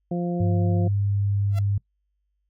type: harmonic tone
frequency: 174.61 Hz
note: F3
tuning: in tune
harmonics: 1 / 2 / 3 / 4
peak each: -24 / -30 / -34 / -36 dBFS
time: 0.11-0.88 s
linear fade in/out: 5 ms
type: tone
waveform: sine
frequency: 100.6 Hz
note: G2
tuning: 45 cents sharp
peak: -20 dBFS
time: 0.4-1.78 s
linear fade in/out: 5 ms
type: tone with exponential growth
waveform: sawtooth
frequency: 678 Hz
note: E5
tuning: 49 cents sharp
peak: -29 dBFS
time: 1.49-1.59 s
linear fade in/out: 5 ms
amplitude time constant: 20 ms
effects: noise-tail reverb RT60 0.1 s tail -21 dB re dry + added 50 Hz sine -70 dBFS peak until 2.49 s